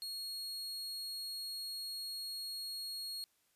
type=tone; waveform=40% pulse; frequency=4300 Hz; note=C8; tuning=47 cents sharp; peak=-39 dBFS; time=0.02-3.24 s; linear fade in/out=0 ms; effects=white hiss -75 dBFS RMS until 3.55 s + resampled to 32000 Hz